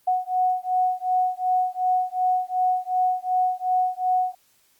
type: beating tone pair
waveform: sine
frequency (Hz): 735 / 737.7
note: F#5 / F#5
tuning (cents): -12 / -5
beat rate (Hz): 2.7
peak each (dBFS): -23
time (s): 0.07-4.35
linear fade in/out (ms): 10
effects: white hiss -62 dBFS RMS until 4.79 s + Opus 32 kbps

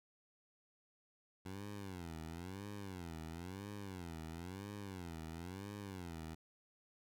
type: tone with vibrato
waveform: 15% pulse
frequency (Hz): 90.6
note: F#2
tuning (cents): -36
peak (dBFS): -39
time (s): 1.45-6.35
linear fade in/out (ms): 10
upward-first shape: sine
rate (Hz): 0.99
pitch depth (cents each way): 220
effects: none

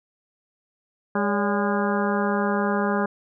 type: harmonic tone with a mistuned harmonic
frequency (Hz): 204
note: G#3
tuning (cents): -31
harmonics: 1 / 2 / 3 / 4 / 5 / 6 / 7 / 8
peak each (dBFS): -24 / -27 / -29 / -30 / -31 / -32 / -32 / -33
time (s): 1.15-3.06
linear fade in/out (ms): 5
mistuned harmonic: 3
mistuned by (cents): -100
effects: none

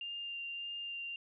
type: tone with vibrato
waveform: sine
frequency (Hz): 2794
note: F7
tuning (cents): 0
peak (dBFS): -39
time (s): 0.01-1.16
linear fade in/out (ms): 2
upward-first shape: sine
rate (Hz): 1.7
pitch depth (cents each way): 10
effects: none

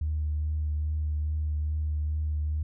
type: tone with vibrato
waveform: sine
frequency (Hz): 76.1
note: D#2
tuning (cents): -38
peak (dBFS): -25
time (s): 0.01-2.63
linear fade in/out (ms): 5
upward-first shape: triangle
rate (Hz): 2.4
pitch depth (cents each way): 22
effects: tanh soft clip ceiling -21 dBFS

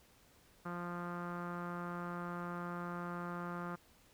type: tone with low-pass filter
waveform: sawtooth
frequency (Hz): 174.61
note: F3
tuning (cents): 0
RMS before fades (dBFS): -42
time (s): 0.65-3.76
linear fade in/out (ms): 10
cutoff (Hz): 1300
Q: 4.5
effects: pink hiss -66 dBFS RMS until 4.13 s

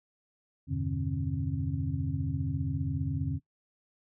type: tone cluster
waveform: sine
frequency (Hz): 83.8 / 98.7 / 128.6 / 148.2 / 269.3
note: E2 / G2 / C3 / D3 / C#4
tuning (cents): +29 / +12 / -30 / +16 / -50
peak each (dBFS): -36 / -36 / -36 / -33 / -37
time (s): 0.67-3.4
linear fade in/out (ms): 50
effects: noise-tail reverb RT60 0.1 s tail -19 dB re dry

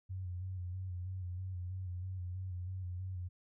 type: tone with vibrato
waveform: sine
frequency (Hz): 91.5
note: F#2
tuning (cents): -19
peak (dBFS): -38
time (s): 0.09-3.29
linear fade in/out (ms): 20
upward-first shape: square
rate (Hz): 3.1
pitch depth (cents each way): 39
effects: none

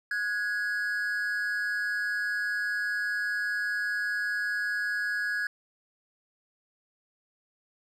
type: tone pair together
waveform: triangle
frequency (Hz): 1460 / 1665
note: F#6 / G#6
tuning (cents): -24 / +4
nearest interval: major second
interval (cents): 228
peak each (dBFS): -31 / -27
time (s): 0.11-5.47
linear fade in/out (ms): 2
effects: none

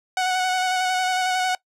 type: tone with vibrato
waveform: sawtooth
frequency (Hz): 740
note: F#5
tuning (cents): 0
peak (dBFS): -16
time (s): 0.17-1.55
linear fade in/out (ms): 2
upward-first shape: square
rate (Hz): 11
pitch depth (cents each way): 15
effects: noise-tail reverb RT60 0.1 s tail -21 dB re dry + low-pass 8000 Hz 12 dB/octave

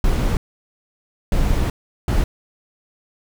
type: noise bursts at uneven times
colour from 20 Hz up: brown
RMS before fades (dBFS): -17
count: 3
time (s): 0.04-0.37 / 1.32-1.7 / 2.08-2.24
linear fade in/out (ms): 2
effects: none

